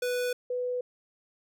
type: tone pair in turn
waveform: square / sine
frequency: 493.9 / 496.1 Hz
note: B4 / B4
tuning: 0 / +8 cents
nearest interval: unison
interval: 8 cents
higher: second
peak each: -28 dBFS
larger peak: neither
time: 0.02-0.33 / 0.5-0.81 s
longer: neither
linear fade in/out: 5 ms
effects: none